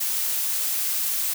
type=noise; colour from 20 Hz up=blue; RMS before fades=-25 dBFS; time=0-1.34 s; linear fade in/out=10 ms; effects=none